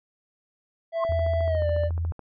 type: tone with pitch glide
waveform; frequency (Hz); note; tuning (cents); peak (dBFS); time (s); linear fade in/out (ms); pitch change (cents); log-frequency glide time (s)
triangle; 663 to 590.7; E5 to D5; +10 to +10; -22; 0.92-1.9; 50; -200; 1.45-1.67
type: tone with exponential growth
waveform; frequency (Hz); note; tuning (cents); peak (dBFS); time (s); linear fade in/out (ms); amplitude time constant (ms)
sine; 1069; C6; +37; -21; 0.95-1.04; 2; 19
type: click train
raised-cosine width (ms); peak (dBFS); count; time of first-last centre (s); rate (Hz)
1; -27; 17; 1.05-2.193; 14
type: tone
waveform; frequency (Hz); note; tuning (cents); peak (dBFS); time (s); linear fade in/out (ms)
sine; 83.3; E2; +19; -24; 1.09-2.12; 5
effects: resampled to 11025 Hz